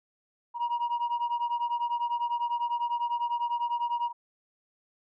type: beating tone pair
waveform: sine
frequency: 949 / 959 Hz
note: A#5 / A#5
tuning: +31 / +49 cents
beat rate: 10 Hz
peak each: -27 / -29 dBFS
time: 0.54-4.13 s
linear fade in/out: 50 ms
effects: tanh soft clip ceiling -24 dBFS